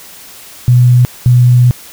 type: tone pair in turn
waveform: sine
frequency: 123.47 / 123.47 Hz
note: B2 / B2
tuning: 0 / 0 cents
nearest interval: unison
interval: 0 cents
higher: neither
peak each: -3 dBFS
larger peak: neither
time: 0.68-1.05 / 1.26-1.71 s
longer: second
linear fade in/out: 0 ms
effects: white hiss -34 dBFS RMS until 1.92 s